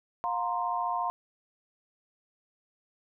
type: chord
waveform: sine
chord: F suspended fourth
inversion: none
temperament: equal with one note detuned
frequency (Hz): 711.5 / 932.3 / 1046.5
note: F5 / Bb5 / C6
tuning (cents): +32 / 0 / 0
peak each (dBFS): -32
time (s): 0.24-1.1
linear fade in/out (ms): 0
effects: none